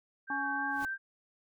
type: tone with vibrato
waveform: sine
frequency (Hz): 1568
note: G6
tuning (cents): 0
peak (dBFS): -33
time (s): 0.27-0.98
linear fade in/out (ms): 50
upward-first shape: sine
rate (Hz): 3.1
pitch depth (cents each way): 21
type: harmonic tone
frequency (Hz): 279.1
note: C#4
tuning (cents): +12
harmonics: 1 / 3 / 4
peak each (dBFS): -40 / -36 / -41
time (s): 0.3-0.85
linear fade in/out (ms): 2
type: noise with exponential growth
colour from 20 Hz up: pink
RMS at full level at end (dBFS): -44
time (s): 0.65-0.85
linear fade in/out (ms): 1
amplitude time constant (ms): 42
effects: none